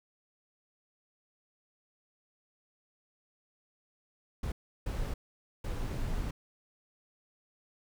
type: noise bursts at uneven times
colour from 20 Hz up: brown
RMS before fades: -34 dBFS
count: 3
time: 4.43-4.52 / 4.86-5.14 / 5.64-6.31 s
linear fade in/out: 5 ms
effects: none